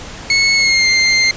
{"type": "tone with pitch glide", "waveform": "25% pulse", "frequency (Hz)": [2196, 2098], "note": ["C#7", "C7"], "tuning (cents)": [-17, 4], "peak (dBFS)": -6, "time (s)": [0.3, 1.31], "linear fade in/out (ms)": 2, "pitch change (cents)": -79, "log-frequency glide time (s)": [0.56, 0.88], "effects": ["pink hiss -31 dBFS RMS until 1.36 s", "resampled to 16000 Hz"]}